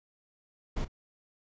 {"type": "noise with echo", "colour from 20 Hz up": "brown", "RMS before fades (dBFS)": -31, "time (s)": [0.76, 0.85], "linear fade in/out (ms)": 10, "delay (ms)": 31, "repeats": 1, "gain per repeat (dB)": -15, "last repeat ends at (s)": 0.881, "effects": ["resampled to 16000 Hz"]}